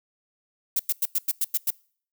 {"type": "noise bursts", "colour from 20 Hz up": "violet", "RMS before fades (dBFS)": -23, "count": 8, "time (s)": [0.76, 1.705], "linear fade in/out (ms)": 5, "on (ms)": 35, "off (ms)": 95, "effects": ["noise-tail reverb RT60 0.5 s tail -25 dB re dry"]}